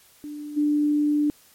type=tone with level steps; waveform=sine; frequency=295.8 Hz; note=D4; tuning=13 cents sharp; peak=-32 / -18 dBFS; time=0.24-1.3 s; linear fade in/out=0 ms; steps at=0.56 s; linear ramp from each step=20 ms; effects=white hiss -55 dBFS RMS until 1.54 s + MP3 64 kbps